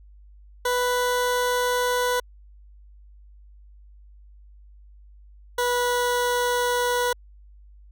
20% pulse tone pair in turn, 493.9 / 489.1 Hz, B4 / B4, 0 / -17 cents, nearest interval unison, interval 17 cents, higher first, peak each -16 dBFS, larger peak neither, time 0.65-2.2 / 5.58-7.13 s, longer neither, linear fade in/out 5 ms, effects added 50 Hz sine -46 dBFS peak until 7.91 s

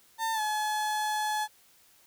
35% pulse tone with pitch glide, 900 to 852.4 Hz, A5 to G#5, +39 to +45 cents, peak -26 dBFS, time 0.18-1.48 s, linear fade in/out 50 ms, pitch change -94 cents, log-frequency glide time 0.33-0.41 s, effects white hiss -61 dBFS RMS until 2.06 s

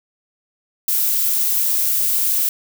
violet noise, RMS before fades -18 dBFS, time 0.88-2.49 s, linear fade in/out 2 ms, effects none

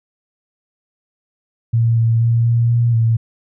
sine tone with pitch steps, 115.5 / 114.5 / 116.4 / 117.3 / 118.4 / 114 Hz, A#2 / A#2 / A#2 / A#2 / A#2 / A#2, -16 / -31 / -2 / +11 / +27 / -38 cents, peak -11 dBFS, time 1.73-3.17 s, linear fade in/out 10 ms, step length 240 ms, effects none

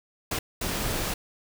pink noise bursts at uneven times, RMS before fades -29 dBFS, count 2, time 0.31-0.39 / 0.61-1.14 s, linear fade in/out 5 ms, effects none

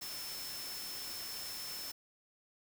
sine tone in noise, 5300 Hz, E8, 9 cents sharp, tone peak -44 dBFS, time 0.01-1.92 s, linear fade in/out 10 ms, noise white, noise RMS -45 dBFS, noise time 0.01-1.92 s, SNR -2 dB, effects none

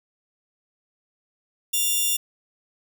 5% pulse tone pair together, 2800 / 3528 Hz, F7 / A7, +4 / +4 cents, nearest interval major third, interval 400 cents, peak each -15 dBFS, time 1.73-2.17 s, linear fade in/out 10 ms, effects none

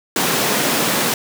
pink high-pass noise, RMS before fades -18 dBFS, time 0.16-1.14 s, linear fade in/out 2 ms, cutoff 170 Hz, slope 24 dB/octave, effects none

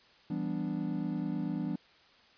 triangle chord, E minor seventh, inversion none, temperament equal with one note detuned, 166.92 / 196 / 246.9 / 293.7 Hz, E3 / G3 / B3 / D4, +22 / 0 / 0 / 0 cents, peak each -35 / -35 / -36 / -35 dBFS, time 0.3-1.76 s, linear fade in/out 5 ms, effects white hiss -61 dBFS RMS until 2.37 s + resampled to 11025 Hz

